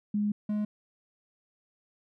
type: tone pair in turn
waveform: sine / triangle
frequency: 207.7 / 210 Hz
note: G#3 / G#3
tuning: 0 / +19 cents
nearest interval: unison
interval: 19 cents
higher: second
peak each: -25 dBFS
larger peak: neither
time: 0.14-0.32 / 0.49-0.65 s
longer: first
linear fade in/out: 5 ms
effects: none